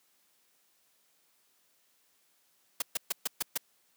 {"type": "noise bursts", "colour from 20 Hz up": "white", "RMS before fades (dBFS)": -30, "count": 6, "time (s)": [2.8, 3.576], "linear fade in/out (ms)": 5, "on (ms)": 21, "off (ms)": 130, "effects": ["white hiss -70 dBFS RMS until 3.96 s", "high-pass 150 Hz 12 dB/octave"]}